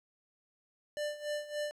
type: tone with tremolo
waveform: square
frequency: 593 Hz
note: D5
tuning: 17 cents sharp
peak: -33 dBFS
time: 0.97-1.71 s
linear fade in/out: 0 ms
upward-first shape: sine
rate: 3.5 Hz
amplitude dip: 80%
effects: low-pass 9000 Hz 12 dB/octave + 11-bit